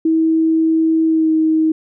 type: tone with pitch glide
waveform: sine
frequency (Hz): 322.1 to 316.6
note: E4 to D#4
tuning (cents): -40 to +30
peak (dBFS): -11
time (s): 0.05-1.72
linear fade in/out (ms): 5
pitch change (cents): -30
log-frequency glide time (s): 1.07-1.31
effects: none